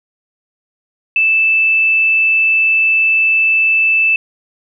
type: tone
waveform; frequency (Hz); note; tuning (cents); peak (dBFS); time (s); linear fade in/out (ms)
sine; 2637; E7; 0; -9; 1.16-4.16; 2
effects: none